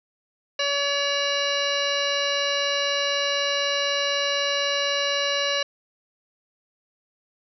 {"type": "harmonic tone", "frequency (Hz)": 568, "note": "C#5", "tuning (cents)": 42, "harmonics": [1, 2, 3, 4, 5, 7, 8, 9, 10], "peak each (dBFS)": [-27, -32, -30, -33, -28, -28, -39, -37, -36], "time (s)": [0.59, 5.63], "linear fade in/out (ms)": 5, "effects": []}